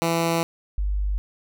10% pulse / sine tone pair in turn, 166.7 / 49.83 Hz, E3 / G1, +20 / +29 cents, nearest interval octave + major sixth, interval 2091 cents, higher first, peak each -12 / -21 dBFS, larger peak first, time 0.02-0.43 / 0.78-1.18 s, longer first, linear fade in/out 0 ms, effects none

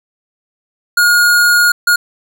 square tone bursts at uneven times, 1433 Hz, F6, 44 cents sharp, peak -8 dBFS, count 2, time 0.97-1.72 / 1.87-1.96 s, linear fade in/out 5 ms, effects none

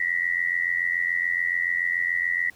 sine tone with amplitude modulation, 1939 Hz, B6, 32 cents flat, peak -18 dBFS, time 0-2.5 s, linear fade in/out 5 ms, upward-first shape sine, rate 87 Hz, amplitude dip 90%, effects pink hiss -55 dBFS RMS until 2.55 s

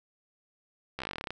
slowing click train, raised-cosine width 0.3 ms, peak -19 dBFS, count 15, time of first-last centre 0.99-1.306 s, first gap 14 ms, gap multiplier 1.07, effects none

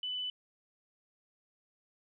sine tone, 2995 Hz, F#7, 20 cents sharp, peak -34 dBFS, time 0.03-0.3 s, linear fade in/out 2 ms, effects none

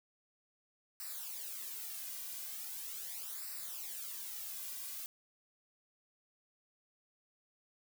blue noise with flanger, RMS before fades -44 dBFS, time 1-5.06 s, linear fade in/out 0 ms, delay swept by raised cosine 0.3 to 2.3 ms, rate 0.4 Hz, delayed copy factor -0.8, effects none

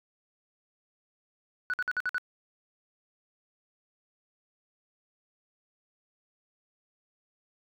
sine tone bursts, 1480 Hz, F#6, in tune, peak -25 dBFS, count 6, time 1.7-2.181 s, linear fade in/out 0 ms, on 36 ms, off 53 ms, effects tanh soft clip ceiling -24 dBFS

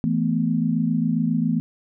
sine chord, E suspended fourth, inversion none, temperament just, 164.81 / 219.8 / 247.2 Hz, E3 / A3 / B3, 0 / -2 / +2 cents, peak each -23 dBFS, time 0.04-1.6 s, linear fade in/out 0 ms, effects none

